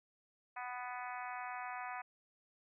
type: harmonic tone with a mistuned harmonic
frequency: 247.9 Hz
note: B3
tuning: 7 cents sharp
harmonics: 3 / 4 / 5 / 6 / 7 / 8 / 9 / 10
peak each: -45 / -47 / -49 / -51 / -52 / -53 / -54 / -55 dBFS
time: 0.56-2.02 s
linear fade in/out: 10 ms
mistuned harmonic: 10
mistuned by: +27 cents
effects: none